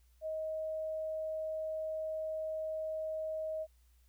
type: tone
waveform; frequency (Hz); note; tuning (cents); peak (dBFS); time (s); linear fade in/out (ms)
sine; 630; D#5; +21; -35; 0.21-3.67; 50
effects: added 60 Hz sine -63 dBFS peak until 4.08 s + white hiss -75 dBFS RMS until 4.08 s